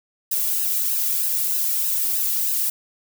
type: noise with flanger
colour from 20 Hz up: violet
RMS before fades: -22 dBFS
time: 0.31-2.7 s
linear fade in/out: 5 ms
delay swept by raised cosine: 0.87 to 1.97 ms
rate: 3.2 Hz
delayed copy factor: -0.75
effects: none